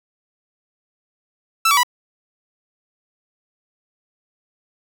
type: tone with pitch steps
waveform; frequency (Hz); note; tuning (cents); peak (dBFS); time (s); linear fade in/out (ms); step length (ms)
sawtooth; 1326 / 1141.1 / 982; E6 / C#6 / B5; +10 / +50 / -10; -9; 1.65-1.833; 5; 61
effects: none